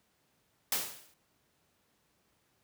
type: noise with exponential decay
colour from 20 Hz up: white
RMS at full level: -28 dBFS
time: 0.72-1.14 s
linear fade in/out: 2 ms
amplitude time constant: 91 ms
effects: pink hiss -73 dBFS RMS until 2.63 s + high-pass 80 Hz 12 dB/octave